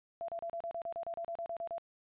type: tone bursts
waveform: sine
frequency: 676 Hz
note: E5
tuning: 43 cents sharp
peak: -36 dBFS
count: 15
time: 0.21-1.781 s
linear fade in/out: 0 ms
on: 73 ms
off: 34 ms
effects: resampled to 8000 Hz